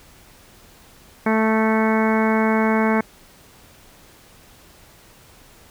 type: harmonic tone with a mistuned harmonic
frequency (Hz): 220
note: A3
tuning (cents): 0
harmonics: 1 / 2 / 3 / 4 / 5 / 6 / 7 / 8 / 9 / 10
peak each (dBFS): -18 / -23 / -26 / -25 / -28 / -32 / -29 / -33 / -34 / -29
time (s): 1.26-3.01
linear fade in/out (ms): 5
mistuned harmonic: 9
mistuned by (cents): -16
effects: pink hiss -49 dBFS RMS until 5.7 s